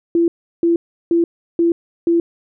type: tone bursts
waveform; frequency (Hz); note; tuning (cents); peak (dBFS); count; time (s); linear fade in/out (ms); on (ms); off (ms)
sine; 338.2; E4; +44; -11; 5; 0.15-2.2; 2; 130; 350
effects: none